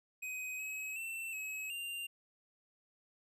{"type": "tone with pitch steps", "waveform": "square", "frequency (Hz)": [2516, 2555, 2684, 2563, 2787], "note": ["D#7", "D#7", "E7", "E7", "F7"], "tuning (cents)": [19, 45, 31, -49, -4], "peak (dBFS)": -40, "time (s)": [0.22, 2.07], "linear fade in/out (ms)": 10, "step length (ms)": 370, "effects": []}